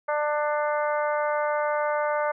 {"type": "harmonic tone with a mistuned harmonic", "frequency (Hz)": 297.8, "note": "D4", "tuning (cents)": 24, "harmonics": [2, 3, 4, 5, 6, 7], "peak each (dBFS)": [-25, -29, -31, -33, -41, -39], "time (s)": [0.08, 2.32], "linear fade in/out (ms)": 10, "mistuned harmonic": 6, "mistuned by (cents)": -16, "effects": []}